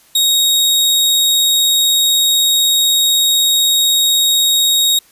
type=tone; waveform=sawtooth; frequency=3764 Hz; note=A#7; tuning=16 cents sharp; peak=-7 dBFS; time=0.15-4.99 s; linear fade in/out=5 ms; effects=white hiss -49 dBFS RMS until 5.11 s + resampled to 32000 Hz